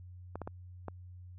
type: clicks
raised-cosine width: 1 ms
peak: -25 dBFS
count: 4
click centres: 0.356 / 0.417 / 0.475 / 0.883 s
effects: added 90 Hz sine -47 dBFS peak until 1.38 s